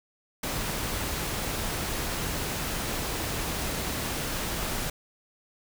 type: noise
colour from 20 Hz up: pink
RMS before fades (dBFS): -31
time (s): 0.43-4.9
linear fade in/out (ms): 5
effects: none